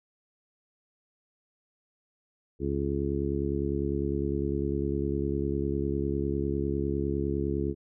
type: harmonic tone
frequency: 69.9 Hz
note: C#2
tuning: 15 cents sharp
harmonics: 1 / 2 / 3 / 4 / 5 / 6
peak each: -33 / -34 / -36 / -34 / -32 / -34 dBFS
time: 2.59-7.75 s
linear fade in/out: 50 ms
effects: none